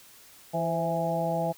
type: harmonic tone with a mistuned harmonic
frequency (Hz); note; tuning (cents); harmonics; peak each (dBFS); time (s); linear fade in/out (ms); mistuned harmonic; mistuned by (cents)
165.7; E3; +9; 1 / 2 / 3 / 4 / 5; -31 / -38 / -33 / -29 / -32; 0.53-1.53; 20; 3; +56
effects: white hiss -53 dBFS RMS until 1.57 s